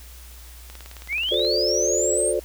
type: click train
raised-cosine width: 0.2 ms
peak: -23 dBFS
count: 15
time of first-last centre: 0.7-1.449 s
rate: 18.7 Hz
type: linear sweep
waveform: sine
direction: up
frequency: 1996 to 8950 Hz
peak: -22 dBFS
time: 1.08-2.34 s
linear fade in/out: 50 ms
type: chord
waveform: sine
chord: D minor seventh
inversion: first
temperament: equal with one note detuned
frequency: 358.4 / 440 / 523.3 / 587.3 Hz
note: F4 / A4 / C5 / D5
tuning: +45 / 0 / 0 / 0 cents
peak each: -26 dBFS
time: 1.31-2.4 s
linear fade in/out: 10 ms
effects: added 60 Hz sine -41 dBFS peak until 2.44 s + white hiss -47 dBFS RMS until 2.44 s